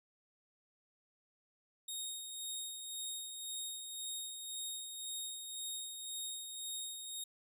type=tone with tremolo; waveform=15% pulse; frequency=3728 Hz; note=A#7; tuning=1 cent flat; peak=-32 dBFS; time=1.88-7.24 s; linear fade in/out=5 ms; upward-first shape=sine; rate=1.9 Hz; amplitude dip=45%; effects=resampled to 32000 Hz